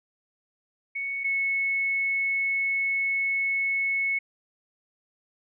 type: tone pair in turn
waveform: sine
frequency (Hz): 2217 / 2200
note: C#7 / C#7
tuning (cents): 0 / -14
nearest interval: unison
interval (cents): 14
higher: first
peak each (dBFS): -28 / -23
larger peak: second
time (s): 0.95-1.24 / 1.24-4.19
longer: second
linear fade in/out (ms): 10
effects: none